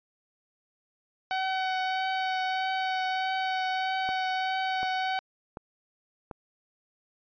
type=tone with vibrato; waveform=sawtooth; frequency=754 Hz; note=F#5; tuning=32 cents sharp; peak=-23 dBFS; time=1.31-5.19 s; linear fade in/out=0 ms; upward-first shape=triangle; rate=1.6 Hz; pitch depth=14 cents each way
type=click train; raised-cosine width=1 ms; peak=-24 dBFS; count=4; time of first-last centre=4.09-6.312 s; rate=1.35 Hz
effects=resampled to 11025 Hz